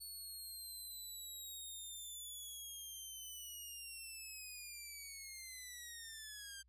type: linear sweep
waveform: 10% pulse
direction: down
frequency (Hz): 4435 to 1573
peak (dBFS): -40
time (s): 0-6.63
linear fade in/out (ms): 20
effects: added 60 Hz sine -68 dBFS peak until 6.68 s + resampled to 32000 Hz

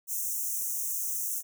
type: high-pass noise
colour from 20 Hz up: white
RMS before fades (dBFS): -32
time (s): 0.07-1.43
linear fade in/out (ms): 50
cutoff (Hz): 5800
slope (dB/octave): 96
effects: none

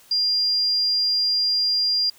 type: tone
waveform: sine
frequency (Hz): 4800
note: D8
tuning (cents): +37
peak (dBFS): -18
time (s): 0.11-2.1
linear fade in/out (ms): 5
effects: white hiss -52 dBFS RMS until 2.18 s

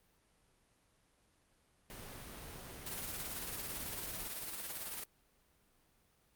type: noise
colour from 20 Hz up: pink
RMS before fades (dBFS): -49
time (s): 1.9-4.28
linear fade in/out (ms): 0
type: noise with tremolo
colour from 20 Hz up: white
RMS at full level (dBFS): -41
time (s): 2.86-5.04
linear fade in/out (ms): 5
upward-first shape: sine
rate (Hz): 18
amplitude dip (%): 45
effects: pink hiss -72 dBFS RMS until 6.35 s + Opus 32 kbps

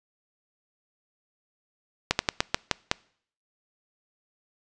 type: slowing click train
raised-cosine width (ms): 0.2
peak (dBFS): -3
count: 7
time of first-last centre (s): 2.11-2.914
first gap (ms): 81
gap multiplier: 1.2
effects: noise-tail reverb RT60 0.6 s tail -25 dB re dry + resampled to 22050 Hz

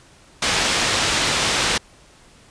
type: low-pass noise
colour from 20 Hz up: white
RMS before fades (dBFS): -20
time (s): 0.42-1.78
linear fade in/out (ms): 5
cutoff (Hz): 4900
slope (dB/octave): 12
effects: pink hiss -50 dBFS RMS until 2.5 s + resampled to 22050 Hz

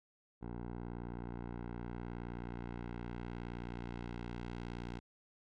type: tone with low-pass filter sweep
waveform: 10% pulse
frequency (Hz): 59.2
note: A#1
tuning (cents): +27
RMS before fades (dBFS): -44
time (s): 0.41-5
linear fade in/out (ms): 20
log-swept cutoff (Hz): 1000 to 4400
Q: 0.75
effects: none

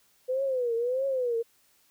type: tone with vibrato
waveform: sine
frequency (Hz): 501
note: B4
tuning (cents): +25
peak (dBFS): -25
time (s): 0.28-1.43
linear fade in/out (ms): 20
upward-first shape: triangle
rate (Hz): 1.6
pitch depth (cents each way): 170
effects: white hiss -65 dBFS RMS until 1.9 s

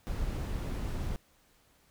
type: noise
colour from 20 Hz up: brown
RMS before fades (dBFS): -34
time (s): 0.07-1.16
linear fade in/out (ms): 0
effects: pink hiss -66 dBFS RMS until 1.9 s

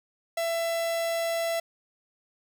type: tone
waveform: 45% pulse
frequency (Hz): 668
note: E5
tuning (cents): +23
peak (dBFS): -26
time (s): 0.37-1.6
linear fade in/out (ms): 5
effects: none

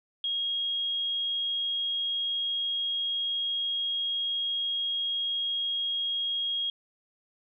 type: tone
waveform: sine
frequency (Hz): 3273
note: G#7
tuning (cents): -26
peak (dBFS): -27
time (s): 0.24-6.7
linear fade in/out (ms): 2
effects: none

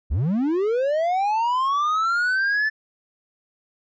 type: linear sweep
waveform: triangle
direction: up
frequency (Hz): 52.8 to 1760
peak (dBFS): -17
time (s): 0.1-2.7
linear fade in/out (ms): 20
effects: resampled to 16000 Hz

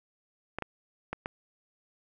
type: clicks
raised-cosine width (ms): 0.5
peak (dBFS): -18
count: 4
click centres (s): 0.586 / 0.623 / 1.13 / 1.259
effects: none

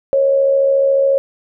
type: tone with amplitude modulation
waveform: sine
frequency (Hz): 547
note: C#5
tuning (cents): -23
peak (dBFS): -8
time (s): 0.13-1.18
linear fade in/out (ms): 0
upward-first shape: sine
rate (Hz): 74.1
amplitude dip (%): 45
effects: none

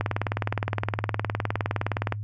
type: click train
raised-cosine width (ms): 0.5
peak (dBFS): -10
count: 42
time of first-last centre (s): 0.01-2.123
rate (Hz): 19.4
effects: noise-tail reverb RT60 0.1 s tail -23 dB re dry + added 104 Hz sine -30 dBFS peak until 2.23 s

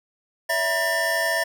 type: tone cluster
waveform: square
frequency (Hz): 567 / 660 / 964 / 1791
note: C#5 / E5 / B5 / A6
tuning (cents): +39 / +2 / -42 / +30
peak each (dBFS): -33 / -26 / -32 / -24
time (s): 0.49-1.44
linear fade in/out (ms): 10
effects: none

